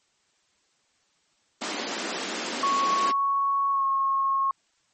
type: high-pass noise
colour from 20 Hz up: pink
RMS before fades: -31 dBFS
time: 1.61-3.12 s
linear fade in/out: 10 ms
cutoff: 210 Hz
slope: 48 dB/octave
type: tone with pitch glide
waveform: sine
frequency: 1108.7 to 1087.1 Hz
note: C#6 to C#6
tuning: 0 to -34 cents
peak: -21 dBFS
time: 2.63-4.51 s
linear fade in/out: 2 ms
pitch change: -34 cents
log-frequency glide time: 3.71-3.84 s
effects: white hiss -68 dBFS RMS until 4.93 s + MP3 32 kbps